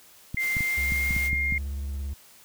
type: clicks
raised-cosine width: 5 ms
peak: -19 dBFS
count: 8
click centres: 0.345 / 0.568 / 0.607 / 0.921 / 1.108 / 1.165 / 1.331 / 1.524 s
type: tone with pitch glide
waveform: sine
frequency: 2093 to 2121 Hz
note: C7 to C7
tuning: 0 to +23 cents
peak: -24 dBFS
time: 0.37-1.58 s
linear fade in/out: 2 ms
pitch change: +23 cents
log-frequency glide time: 0.53-1.04 s
type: high-pass noise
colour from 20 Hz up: white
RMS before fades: -38 dBFS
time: 0.38-1.31 s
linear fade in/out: 50 ms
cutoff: 120 Hz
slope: 48 dB/octave
type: tone with vibrato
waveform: triangle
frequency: 69.6 Hz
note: C#2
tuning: 8 cents sharp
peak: -27 dBFS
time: 0.77-2.14 s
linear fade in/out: 10 ms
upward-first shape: sine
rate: 18 Hz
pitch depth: 65 cents each way
effects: white hiss -53 dBFS RMS until 2.44 s